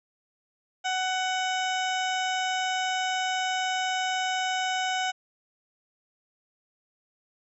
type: harmonic tone with a mistuned harmonic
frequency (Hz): 746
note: F#5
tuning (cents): +14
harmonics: 1 / 2 / 3 / 4 / 5 / 7 / 8 / 9 / 10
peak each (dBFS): -28 / -32 / -36 / -34 / -39 / -43 / -44 / -44 / -44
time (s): 0.84-5.12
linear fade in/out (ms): 20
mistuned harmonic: 9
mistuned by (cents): -17
effects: none